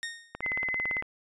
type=tone with exponential decay; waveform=sawtooth; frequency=1848 Hz; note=A#6; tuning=16 cents flat; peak=-27 dBFS; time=0.03-0.42 s; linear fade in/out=0 ms; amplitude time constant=84 ms
type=click train; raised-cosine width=0.5 ms; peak=-20 dBFS; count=13; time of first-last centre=0.35-1.024 s; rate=17.8 Hz
type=tone with vibrato; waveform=sine; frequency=2042 Hz; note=C7; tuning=43 cents flat; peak=-28 dBFS; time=0.42-1.02 s; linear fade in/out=20 ms; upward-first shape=triangle; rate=6.3 Hz; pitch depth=10 cents each way
effects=resampled to 22050 Hz